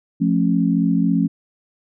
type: chord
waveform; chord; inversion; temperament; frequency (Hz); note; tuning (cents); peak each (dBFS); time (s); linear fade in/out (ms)
sine; F augmented; none; just; 174.61 / 218.3 / 272.8; F3 / A3 / C#4; 0 / -13 / -28; -18 / -20 / -19; 0.2-1.28; 20
effects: none